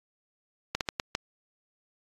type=slowing click train; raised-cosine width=0.2 ms; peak=-10 dBFS; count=5; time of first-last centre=0.75-1.151 s; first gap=58 ms; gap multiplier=1.38; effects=AAC 32 kbps